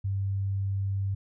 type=tone; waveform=sine; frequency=98 Hz; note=G2; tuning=in tune; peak=-26 dBFS; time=0.04-1.15 s; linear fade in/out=10 ms; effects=none